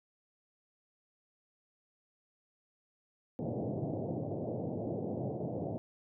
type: band-pass noise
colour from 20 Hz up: pink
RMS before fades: -37 dBFS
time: 3.39-5.78 s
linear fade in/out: 0 ms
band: 100 to 700 Hz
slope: 48 dB/octave
effects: none